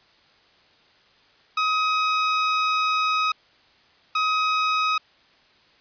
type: tone bursts at uneven times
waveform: sawtooth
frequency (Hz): 1265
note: D#6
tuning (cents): +28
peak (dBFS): -16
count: 2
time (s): 1.57-3.32 / 4.15-4.98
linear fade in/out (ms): 5
effects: white hiss -57 dBFS RMS until 5.8 s + resampled to 11025 Hz